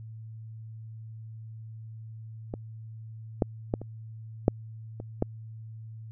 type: clicks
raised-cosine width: 2 ms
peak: -19 / -9 / -12 / -25 / -6 / -25 / -11 dBFS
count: 7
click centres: 2.539 / 3.422 / 3.739 / 3.816 / 4.481 / 5.001 / 5.224 s
effects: added 111 Hz sine -40 dBFS peak until 6.11 s